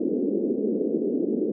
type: band-pass noise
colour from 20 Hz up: white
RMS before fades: -25 dBFS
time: 0-1.52 s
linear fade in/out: 5 ms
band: 210 to 450 Hz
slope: 48 dB/octave
effects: none